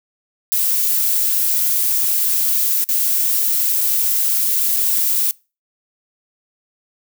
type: noise with dropouts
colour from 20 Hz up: violet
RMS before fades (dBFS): -17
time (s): 0.52-5.31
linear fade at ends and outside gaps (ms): 0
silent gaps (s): 2.841-2.889 / 3.808-3.812 / 4.763-4.767
effects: noise-tail reverb RT60 0.3 s tail -24 dB re dry